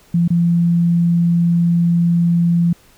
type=tone with dropouts; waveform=sine; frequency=170.9 Hz; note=F3; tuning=37 cents flat; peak=-11 dBFS; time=0.14-2.73 s; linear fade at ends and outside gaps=5 ms; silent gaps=0.279-0.303 s; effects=pink hiss -50 dBFS RMS until 2.97 s